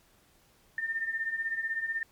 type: beating tone pair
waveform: sine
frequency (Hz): 1793 / 1809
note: A6 / A6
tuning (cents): +32 / +48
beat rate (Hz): 16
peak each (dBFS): -36 / -31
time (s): 0.78-2.03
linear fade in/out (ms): 2
effects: pink hiss -64 dBFS RMS until 2.11 s + MP3 96 kbps